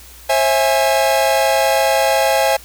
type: chord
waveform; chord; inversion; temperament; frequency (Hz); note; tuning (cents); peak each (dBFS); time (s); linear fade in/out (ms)
45% pulse; C augmented; none; equal with one note detuned; 537 / 659.3 / 830.6; C5 / E5 / G#5; +45 / 0 / 0; -17; 0.29-2.57; 10
effects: added 60 Hz sine -42 dBFS peak until 2.64 s + white hiss -41 dBFS RMS until 2.64 s